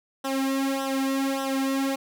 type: tone with flanger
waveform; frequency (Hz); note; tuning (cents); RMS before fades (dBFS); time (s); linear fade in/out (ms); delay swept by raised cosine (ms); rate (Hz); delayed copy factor
sawtooth; 270; C#4; -45; -26; 0.24-1.96; 10; 0.43 to 2.43; 1.7; -0.95
effects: none